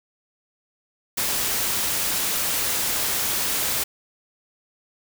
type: noise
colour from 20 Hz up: white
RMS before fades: -24 dBFS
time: 1.17-3.84 s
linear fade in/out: 10 ms
effects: none